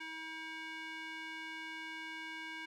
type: tone with band-pass filter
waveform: square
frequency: 320 Hz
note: D#4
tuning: 49 cents sharp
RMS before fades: -45 dBFS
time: 0-2.66 s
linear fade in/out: 10 ms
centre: 2100 Hz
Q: 2.1
effects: none